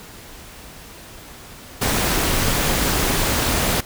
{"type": "noise with amplitude modulation", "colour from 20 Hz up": "pink", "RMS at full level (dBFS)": -17, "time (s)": [1.81, 3.81], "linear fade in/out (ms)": 10, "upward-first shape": "sine", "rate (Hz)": 287, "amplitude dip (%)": 55, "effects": ["pink hiss -40 dBFS RMS until 3.85 s"]}